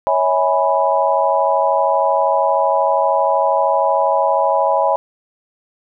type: chord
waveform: sine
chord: C# minor seventh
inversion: none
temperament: equal with one note detuned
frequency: 554.4 / 647.2 / 830.6 / 987.8 Hz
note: C#5 / E5 / G#5 / B5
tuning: 0 / -32 / 0 / 0 cents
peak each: -18 dBFS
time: 0.07-4.96 s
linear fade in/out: 0 ms
effects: none